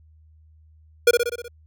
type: tone with echo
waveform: square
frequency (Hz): 478.4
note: A#4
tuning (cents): +45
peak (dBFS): -11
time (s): 1.07-1.11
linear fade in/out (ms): 5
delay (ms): 62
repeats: 6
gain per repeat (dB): -4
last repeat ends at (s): 1.482
effects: added 78 Hz sine -50 dBFS peak until 1.66 s